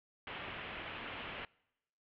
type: low-pass noise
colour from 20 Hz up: white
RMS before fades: -45 dBFS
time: 0.27-1.45 s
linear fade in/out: 2 ms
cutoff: 3100 Hz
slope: 48 dB/octave
effects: noise-tail reverb RT60 0.9 s tail -25 dB re dry